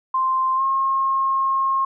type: tone with pitch glide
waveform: sine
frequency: 1046.5 to 1075.3 Hz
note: C6 to C6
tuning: 0 to +47 cents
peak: -17 dBFS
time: 0.14-1.85 s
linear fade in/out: 5 ms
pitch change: +47 cents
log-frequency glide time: 0.56-0.62 s
effects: none